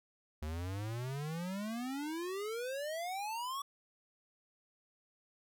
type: exponential sweep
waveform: square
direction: up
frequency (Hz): 74.3 to 1144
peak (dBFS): -38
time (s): 0.42-3.62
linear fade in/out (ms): 5
effects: none